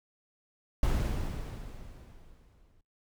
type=noise with exponential decay; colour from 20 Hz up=brown; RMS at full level=-25 dBFS; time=0.83-2.81 s; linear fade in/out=2 ms; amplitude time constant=430 ms; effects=noise-tail reverb RT60 0.2 s tail -25 dB re dry